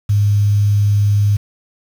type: tone with quantisation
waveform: sine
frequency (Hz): 102.6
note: G#2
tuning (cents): -21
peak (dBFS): -10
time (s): 0.09-1.37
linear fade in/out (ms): 10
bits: 6
effects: none